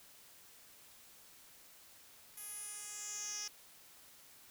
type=tone with band-pass filter sweep; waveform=10% pulse; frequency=415.3 Hz; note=G#4; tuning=in tune; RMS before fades=-45 dBFS; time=2.37-3.48 s; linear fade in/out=5 ms; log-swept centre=12000 to 5400 Hz; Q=4.6; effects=white hiss -60 dBFS RMS until 4.5 s